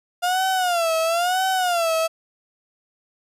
35% pulse tone with vibrato, 701 Hz, F5, 6 cents sharp, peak -17 dBFS, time 0.22-2.08 s, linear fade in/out 20 ms, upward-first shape sine, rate 1 Hz, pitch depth 140 cents each way, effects resampled to 32000 Hz

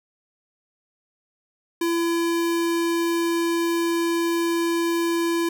square tone, 337.3 Hz, E4, 40 cents sharp, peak -21 dBFS, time 1.81-5.49 s, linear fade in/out 5 ms, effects none

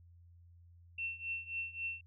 sine tone with tremolo, 2700 Hz, E7, 41 cents sharp, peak -34 dBFS, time 0.98-2.01 s, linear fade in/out 5 ms, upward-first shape triangle, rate 3.7 Hz, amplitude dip 90%, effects added 86 Hz sine -57 dBFS peak until 2.06 s

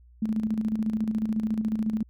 sine tone with tremolo, 217.9 Hz, A3, 17 cents flat, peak -22 dBFS, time 0.22-2.03 s, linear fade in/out 5 ms, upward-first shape square, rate 14 Hz, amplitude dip 55%, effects added 60 Hz sine -51 dBFS peak until 2.09 s

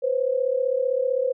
sine tone pair together, 498.4 / 534 Hz, B4 / C5, +16 / +35 cents, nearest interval minor second, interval 119 cents, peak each -23 dBFS, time 0.02-1.33 s, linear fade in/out 20 ms, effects none

